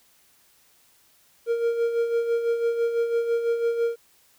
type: tone with tremolo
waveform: triangle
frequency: 466.2 Hz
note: A#4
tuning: in tune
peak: -17 dBFS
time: 1.46-3.96 s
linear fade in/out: 50 ms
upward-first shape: sine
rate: 6 Hz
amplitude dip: 55%
effects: white hiss -60 dBFS RMS until 4.38 s